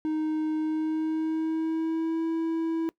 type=tone with pitch glide; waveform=triangle; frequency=311.1 to 326.9 Hz; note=D#4 to E4; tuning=0 to -14 cents; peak=-23 dBFS; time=0.05-2.89 s; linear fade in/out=0 ms; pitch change=+86 cents; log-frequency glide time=0.57-2.25 s; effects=noise-tail reverb RT60 0.1 s tail -21 dB re dry